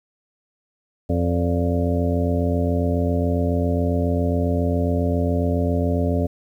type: harmonic tone with a mistuned harmonic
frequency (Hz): 87.31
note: F2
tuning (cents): 0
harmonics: 1 / 2 / 3 / 4 / 5 / 6 / 7 / 8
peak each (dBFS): -21 / -26 / -24 / -36 / -28 / -36 / -27 / -34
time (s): 1.09-6.27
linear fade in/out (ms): 10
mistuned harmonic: 7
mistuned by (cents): -68
effects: 9-bit